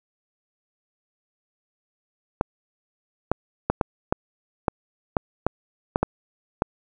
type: clicks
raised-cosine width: 1 ms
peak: -5 dBFS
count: 11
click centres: 2.411 / 3.316 / 3.7 / 3.812 / 4.125 / 4.682 / 5.168 / 5.466 / 5.959 / 6.03 / 6.621 s
effects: none